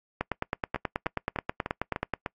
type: two click trains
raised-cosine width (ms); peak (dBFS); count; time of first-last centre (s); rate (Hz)
0.5; -15 / -12; 6 / 19; 0.76-2.262 / 0.21-2.137; 3.33 / 9.34
effects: noise-tail reverb RT60 0.1 s tail -25 dB re dry + AAC 48 kbps